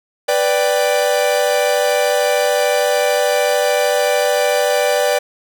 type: chord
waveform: 45% pulse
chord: G major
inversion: first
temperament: equal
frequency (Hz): 493.9 / 587.3 / 784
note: B4 / D5 / G5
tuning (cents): 0 / 0 / 0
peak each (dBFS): -18 / -16 / -21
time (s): 0.28-5.19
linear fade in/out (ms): 10
effects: none